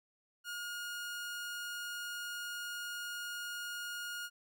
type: tone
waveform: sawtooth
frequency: 1430 Hz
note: F6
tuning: 41 cents sharp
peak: -36 dBFS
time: 0.44-4.3 s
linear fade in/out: 50 ms
effects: none